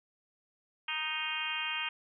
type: harmonic tone with a mistuned harmonic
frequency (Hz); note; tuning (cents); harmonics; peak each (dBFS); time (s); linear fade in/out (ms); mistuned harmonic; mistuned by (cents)
311.1; D#4; 0; 3 / 4 / 5 / 6 / 7 / 8 / 9 / 10; -43 / -43 / -42 / -44 / -42 / -38 / -38 / -40; 0.88-1.89; 5; 10; +28
effects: none